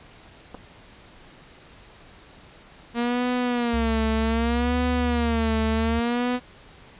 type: clicks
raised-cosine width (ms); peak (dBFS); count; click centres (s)
1; -24; 2; 0.545 / 0.549
type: tone with vibrato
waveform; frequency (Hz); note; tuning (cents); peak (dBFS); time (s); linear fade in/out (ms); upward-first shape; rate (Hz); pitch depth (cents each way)
sawtooth; 234.5; A#3; +11; -18; 2.94-6.4; 50; sine; 0.65; 100
type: tone with pitch glide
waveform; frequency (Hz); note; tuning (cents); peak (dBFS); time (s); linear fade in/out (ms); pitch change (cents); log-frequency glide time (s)
sine; 67 to 73.49; C2 to D2; +42 to +2; -25; 3.73-6; 10; +160; 4.59-4.74
effects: pink hiss -49 dBFS RMS until 6.99 s + resampled to 8000 Hz